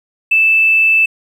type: tone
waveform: triangle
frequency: 2637 Hz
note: E7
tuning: in tune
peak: -4 dBFS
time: 0.31-1.06 s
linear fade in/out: 10 ms
effects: tanh soft clip ceiling -6 dBFS